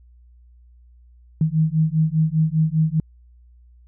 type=beating tone pair; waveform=sine; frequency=155.56 / 160.56 Hz; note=D#3 / E3; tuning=0 / -45 cents; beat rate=5 Hz; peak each=-19 dBFS; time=1.41-3 s; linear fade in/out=2 ms; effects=added 60 Hz sine -47 dBFS peak until 3.87 s